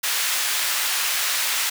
pink high-pass noise, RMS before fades -23 dBFS, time 0.03-1.7 s, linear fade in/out 10 ms, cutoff 1600 Hz, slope 12 dB/octave, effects none

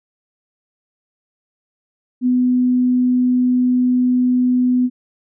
sine tone, 250 Hz, B3, 21 cents sharp, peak -12 dBFS, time 2.21-4.9 s, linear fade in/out 50 ms, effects none

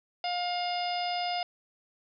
harmonic tone, 710 Hz, F5, 28 cents sharp, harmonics 1 / 2 / 3 / 4 / 5 / 6 / 7, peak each -30 / -45 / -40 / -39 / -42 / -48 / -38 dBFS, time 0.24-1.43 s, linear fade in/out 2 ms, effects none

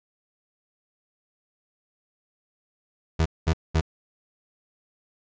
30% pulse tone bursts, 80.8 Hz, E2, 34 cents flat, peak -16 dBFS, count 3, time 3.19-3.811 s, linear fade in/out 10 ms, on 67 ms, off 210 ms, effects resampled to 16000 Hz

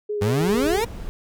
sine tone with vibrato, 415.3 Hz, G#4, in tune, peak -23 dBFS, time 0.09-0.82 s, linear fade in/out 10 ms, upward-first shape sine, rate 6.5 Hz, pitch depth 19 cents each way
30% pulse exponential sweep, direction up, 94.8 to 485.6 Hz, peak -17 dBFS, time 0.21-0.85 s, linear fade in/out 10 ms
clicks, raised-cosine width 3 ms, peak -23 dBFS, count 6, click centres 0.412 / 0.444 / 0.545 / 0.664 / 0.782 / 0.841 s
brown noise, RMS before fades -33 dBFS, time 0.48-1.09 s, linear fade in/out 0 ms
effects none

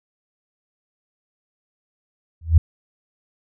sine tone with exponential growth, 81.5 Hz, E2, 19 cents flat, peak -4 dBFS, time 2.41-2.58 s, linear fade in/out 5 ms, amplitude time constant 35 ms, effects none

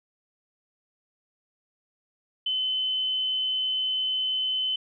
sine tone, 3043 Hz, F#7, 48 cents sharp, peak -24 dBFS, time 2.46-4.76 s, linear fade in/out 5 ms, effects none

